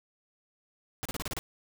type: noise bursts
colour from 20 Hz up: pink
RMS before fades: -35 dBFS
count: 7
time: 1.03-1.39 s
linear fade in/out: 0 ms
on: 24 ms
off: 32 ms
effects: none